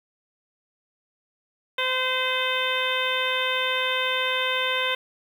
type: harmonic tone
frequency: 514 Hz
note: C5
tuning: 31 cents flat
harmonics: 1 / 2 / 3 / 4 / 5 / 6 / 7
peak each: -30 / -30 / -30 / -30 / -30 / -30 / -30 dBFS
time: 1.78-4.95 s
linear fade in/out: 5 ms
effects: 8-bit